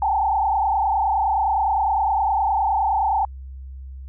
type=tone with frequency modulation; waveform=sine; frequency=830 Hz; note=G#5; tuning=1 cent flat; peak=-17 dBFS; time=0.02-3.25 s; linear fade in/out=2 ms; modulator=29.7 Hz; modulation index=2.3; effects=added 66 Hz sine -33 dBFS peak until 4.08 s